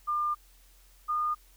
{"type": "tone pair in turn", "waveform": "sine", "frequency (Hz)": [1200, 1218.9], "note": ["D6", "D#6"], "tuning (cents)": [37, -36], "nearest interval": "unison", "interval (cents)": 27, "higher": "second", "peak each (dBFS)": -26, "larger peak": "neither", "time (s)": [[0.07, 0.35], [1.08, 1.35]], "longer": "first", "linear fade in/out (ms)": 20, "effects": ["added 43 Hz sine -57 dBFS peak until 1.56 s", "white hiss -62 dBFS RMS until 1.56 s"]}